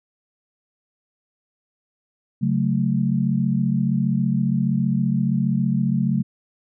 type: chord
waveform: sine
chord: F# minor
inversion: second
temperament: equal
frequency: 138.59 / 185 / 220 Hz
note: C#3 / F#3 / A3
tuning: 0 / 0 / 0 cents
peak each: -22 dBFS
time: 2.41-6.23 s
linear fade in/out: 20 ms
effects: none